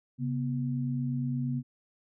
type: tone pair together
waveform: sine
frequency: 135.58 / 244.1 Hz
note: C#3 / B3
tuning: -38 / -20 cents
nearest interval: minor seventh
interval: 1018 cents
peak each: -30 / -32 dBFS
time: 0.18-1.63 s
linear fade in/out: 50 ms
effects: none